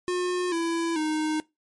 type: tone with pitch steps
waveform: square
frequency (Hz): 359.7 / 333.7 / 309.5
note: F#4 / E4 / D#4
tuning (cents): -49 / +21 / -9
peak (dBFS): -25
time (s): 0.08-1.4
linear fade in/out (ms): 0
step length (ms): 440
effects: noise-tail reverb RT60 0.2 s tail -22 dB re dry + MP3 48 kbps